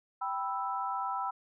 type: chord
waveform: sine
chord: E minor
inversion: first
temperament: equal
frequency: 784 / 987.8 / 1318.5 Hz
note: G5 / B5 / E6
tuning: 0 / 0 / 0 cents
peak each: -36 / -35 / -36 dBFS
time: 0.21-1.31 s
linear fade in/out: 10 ms
effects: none